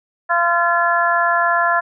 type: harmonic tone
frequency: 343.3 Hz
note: F4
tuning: 30 cents flat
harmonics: 2 / 3 / 4 / 5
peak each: -19 / -19 / -19 / -19 dBFS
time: 0.29-1.81 s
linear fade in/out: 20 ms
effects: none